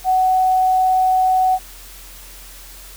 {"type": "tone", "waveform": "sine", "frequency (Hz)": 747, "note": "F#5", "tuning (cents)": 16, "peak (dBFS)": -12, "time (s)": [0.04, 1.59], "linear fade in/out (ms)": 50, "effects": ["added 43 Hz sine -40 dBFS peak until 2.96 s", "white hiss -40 dBFS RMS until 2.96 s"]}